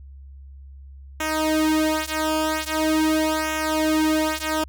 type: tone with flanger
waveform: sawtooth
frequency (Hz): 312.5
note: D#4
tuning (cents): +8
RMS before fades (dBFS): -22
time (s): 1.2-4.64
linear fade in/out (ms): 5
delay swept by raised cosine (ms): 0.22 to 3.72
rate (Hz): 0.43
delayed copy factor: -0.95
effects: added 68 Hz sine -39 dBFS peak until 4.68 s

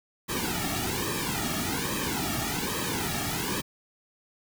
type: noise with flanger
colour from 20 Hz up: pink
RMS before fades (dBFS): -30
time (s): 0.28-3.62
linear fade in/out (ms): 20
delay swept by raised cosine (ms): 1.4 to 2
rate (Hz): 1.2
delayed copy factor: -0.9
effects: none

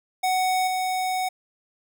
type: tone with level steps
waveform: square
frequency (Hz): 744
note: F#5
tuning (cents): +9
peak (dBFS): -21 / -24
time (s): 0.23-1.29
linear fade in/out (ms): 10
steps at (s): 0.67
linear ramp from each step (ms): 5
effects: none

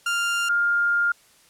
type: tone pair in turn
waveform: 30% pulse / sine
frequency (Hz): 1396.9 / 1406.6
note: F6 / F6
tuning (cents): 0 / +12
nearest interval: unison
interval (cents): 12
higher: second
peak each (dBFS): -19 / -18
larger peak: second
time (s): 0.06-0.49 / 0.49-1.12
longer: second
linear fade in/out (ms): 5
effects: white hiss -56 dBFS RMS until 1.49 s + low-pass 11000 Hz 12 dB/octave

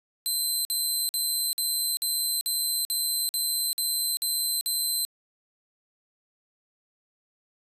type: tone bursts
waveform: 15% pulse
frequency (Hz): 4088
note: C8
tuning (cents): -41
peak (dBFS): -18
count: 11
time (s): 0.26-5.05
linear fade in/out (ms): 0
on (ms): 390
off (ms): 50
effects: resampled to 32000 Hz

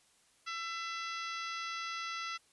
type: harmonic tone with a mistuned harmonic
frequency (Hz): 670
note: E5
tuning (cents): +28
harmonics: 2 / 3 / 4 / 5 / 6 / 7 / 8 / 9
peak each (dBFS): -40 / -44 / -46 / -48 / -50 / -51 / -52 / -53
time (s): 0.46-2.38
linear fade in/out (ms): 20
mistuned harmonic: 8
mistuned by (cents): -50
effects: white hiss -68 dBFS RMS until 2.52 s + resampled to 24000 Hz

